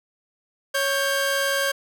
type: tone pair together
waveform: sawtooth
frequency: 554.4 / 1584.9 Hz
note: C#5 / G6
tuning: 0 / +19 cents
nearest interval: octave + tritone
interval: 1819 cents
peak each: -20 dBFS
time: 0.74-1.72 s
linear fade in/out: 10 ms
effects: none